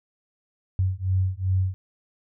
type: beating tone pair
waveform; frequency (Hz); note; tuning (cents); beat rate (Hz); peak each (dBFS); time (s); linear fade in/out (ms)
sine; 92.5 / 95.1; F#2 / F#2; 0 / +48; 2.6; -24; 0.79-1.74; 0
effects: none